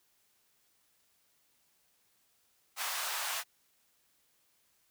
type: high-pass noise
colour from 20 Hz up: pink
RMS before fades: -36 dBFS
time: 2.76-3.44 s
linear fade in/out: 50 ms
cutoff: 790 Hz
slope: 24 dB/octave
effects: white hiss -72 dBFS RMS until 4.9 s